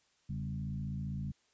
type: tone with frequency modulation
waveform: sine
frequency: 139.3 Hz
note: C#3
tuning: 9 cents sharp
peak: -35 dBFS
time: 0.29-1.32 s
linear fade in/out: 10 ms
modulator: 55.3 Hz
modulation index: 1.2
effects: white hiss -72 dBFS RMS until 1.53 s + resampled to 16000 Hz